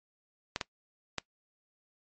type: clicks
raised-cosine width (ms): 0.2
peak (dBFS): -14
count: 3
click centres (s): 0.561 / 0.612 / 1.183
effects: noise-tail reverb RT60 0.1 s tail -21 dB re dry + MP3 32 kbps